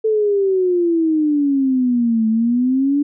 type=exponential two-way sweep; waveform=sine; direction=down then up; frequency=443.5 to 218.7 to 292.1 Hz; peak=-13 dBFS; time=0.04-3.03 s; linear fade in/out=10 ms; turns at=2.28 s; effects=none